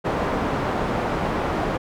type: low-pass noise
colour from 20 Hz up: white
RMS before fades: -24 dBFS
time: 0.04-1.78 s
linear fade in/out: 20 ms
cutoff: 840 Hz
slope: 12 dB/octave
effects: none